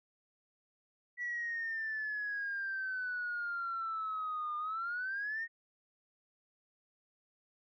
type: exponential two-way sweep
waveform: sine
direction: down then up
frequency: 1956 to 1206 to 1868 Hz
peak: -34 dBFS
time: 1.17-5.48 s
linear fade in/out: 50 ms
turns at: 4.57 s
effects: tanh soft clip ceiling -30 dBFS